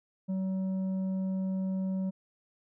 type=tone with tanh clipping; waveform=sine; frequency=189.3 Hz; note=F#3; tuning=40 cents sharp; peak=-30 dBFS; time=0.28-2.11 s; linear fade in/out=20 ms; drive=6 dB; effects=none